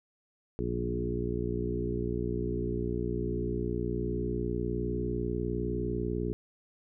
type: harmonic tone with a mistuned harmonic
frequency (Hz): 59.9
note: A#1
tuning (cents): +48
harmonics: 1 / 2 / 3 / 4 / 5 / 6 / 7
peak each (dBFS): -36 / -37 / -38 / -38 / -40 / -36 / -36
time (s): 0.59-6.33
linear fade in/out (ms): 0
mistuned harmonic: 2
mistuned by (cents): +18
effects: none